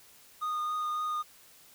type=tone with vibrato; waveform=triangle; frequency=1230 Hz; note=D#6; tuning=20 cents flat; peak=-28 dBFS; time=0.41-1.23 s; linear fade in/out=20 ms; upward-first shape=triangle; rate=3.6 Hz; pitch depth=13 cents each way; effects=white hiss -57 dBFS RMS until 1.74 s